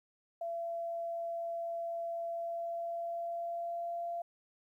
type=tone with pitch glide; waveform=sine; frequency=676 to 686.2 Hz; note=E5 to F5; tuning=+43 to -31 cents; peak=-35 dBFS; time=0.41-4.22 s; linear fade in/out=5 ms; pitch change=+26 cents; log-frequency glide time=2.24-4.04 s; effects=12-bit